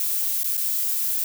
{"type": "noise with dropouts", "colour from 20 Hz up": "violet", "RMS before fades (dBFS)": -24, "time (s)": [0, 1.24], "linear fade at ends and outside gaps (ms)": 1, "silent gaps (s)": [[0.433, 0.443], [0.57, 0.577]], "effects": []}